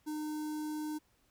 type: tone with notch filter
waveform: square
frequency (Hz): 305.1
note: D#4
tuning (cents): -34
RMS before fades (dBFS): -38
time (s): 0.06-0.99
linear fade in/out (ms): 20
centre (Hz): 2400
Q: 0.53
effects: pink hiss -72 dBFS RMS until 1.3 s